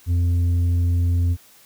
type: tone with tanh clipping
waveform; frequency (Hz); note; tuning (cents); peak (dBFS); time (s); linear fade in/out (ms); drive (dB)
triangle; 86.8; F2; -10; -17; 0.06-1.37; 50; 9
effects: white hiss -51 dBFS RMS until 1.65 s